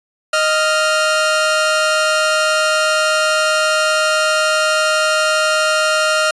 sawtooth tone pair together, 622.2 / 1396.9 Hz, D#5 / F6, 0 / 0 cents, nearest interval octave + major second, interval 1400 cents, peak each -12 dBFS, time 0.33-6.31 s, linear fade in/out 5 ms, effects resampled to 22050 Hz

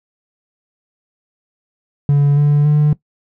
triangle tone with pitch steps, 143.1 / 146.11 / 149.18 Hz, D3 / D3 / D3, -45 / -9 / +27 cents, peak -6 dBFS, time 2.09-2.93 s, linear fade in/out 2 ms, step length 280 ms, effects noise-tail reverb RT60 0.1 s tail -20 dB re dry + tanh soft clip ceiling -3 dBFS

